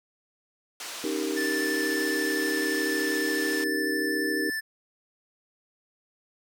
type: band-pass noise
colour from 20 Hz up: white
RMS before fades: -38 dBFS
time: 0.8-3.64 s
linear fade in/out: 2 ms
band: 420 to 7200 Hz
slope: 12 dB/octave
type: chord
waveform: sine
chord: Eb dominant seventh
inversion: third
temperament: equal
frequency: 277.2 / 311.1 / 392 / 466.2 Hz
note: Db4 / Eb4 / G4 / Bb4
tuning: 0 / 0 / 0 / 0 cents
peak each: -35 / -30 / -32 / -34 dBFS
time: 1.04-4.5 s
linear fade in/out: 2 ms
type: tone with vibrato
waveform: square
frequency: 1760 Hz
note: A6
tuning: in tune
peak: -29 dBFS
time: 1.36-4.61 s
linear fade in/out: 20 ms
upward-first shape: sine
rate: 12 Hz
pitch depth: 11 cents each way
effects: none